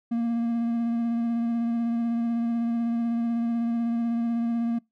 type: tone with vibrato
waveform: triangle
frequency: 233.1 Hz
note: A#3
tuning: in tune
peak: -21 dBFS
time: 0.11-4.79 s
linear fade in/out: 10 ms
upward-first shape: sine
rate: 16 Hz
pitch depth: 17 cents each way
effects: noise-tail reverb RT60 0.2 s tail -25 dB re dry